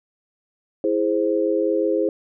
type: chord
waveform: sine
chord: E augmented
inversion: none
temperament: equal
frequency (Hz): 329.6 / 415.3 / 523.3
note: E4 / G#4 / B#4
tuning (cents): 0 / 0 / 0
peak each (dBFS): -22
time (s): 0.84-2.09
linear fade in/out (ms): 2
effects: none